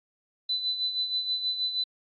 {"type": "tone with tremolo", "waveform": "sine", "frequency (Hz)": 4003, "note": "B7", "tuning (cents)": 23, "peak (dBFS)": -24, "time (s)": [0.49, 1.84], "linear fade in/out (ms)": 5, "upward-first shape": "sine", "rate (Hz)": 6.3, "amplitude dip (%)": 60, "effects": ["AAC 64 kbps"]}